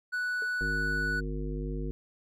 triangle tone, 1480 Hz, F#6, in tune, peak -27 dBFS, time 0.12-1.21 s, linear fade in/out 20 ms
triangle tone with exponential decay, 440 Hz, A4, in tune, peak -36 dBFS, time 0.42-0.49 s, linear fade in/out 1 ms, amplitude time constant 15 ms
harmonic tone, 51 Hz, G#1, 31 cents flat, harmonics 1 / 3 / 5 / 7 / 9, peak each -33 / -38 / -40 / -41 / -43 dBFS, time 0.61-1.91 s, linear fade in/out 0 ms
effects none

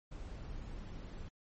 brown noise, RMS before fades -45 dBFS, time 0.11-1.29 s, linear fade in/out 10 ms, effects MP3 32 kbps

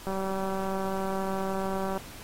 click train, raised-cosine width 1 ms, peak -19 dBFS, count 367, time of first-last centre 0.07-1.976 s, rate 192 Hz, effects pink hiss -46 dBFS RMS until 2.23 s + AAC 48 kbps

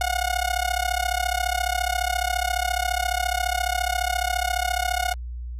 sawtooth tone with amplitude modulation, 725 Hz, F#5, 35 cents flat, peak -15 dBFS, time 0.01-5.14 s, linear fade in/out 2 ms, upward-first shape sine, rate 34.5 Hz, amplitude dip 95%, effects added 60 Hz sine -30 dBFS peak until 5.59 s + resampled to 32000 Hz

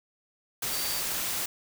sine tone in noise, 4621 Hz, D8, 29 cents flat, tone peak -36 dBFS, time 0.72-1.01 s, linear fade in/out 5 ms, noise white, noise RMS -31 dBFS, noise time 0.62-1.46 s, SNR -8 dB, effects none

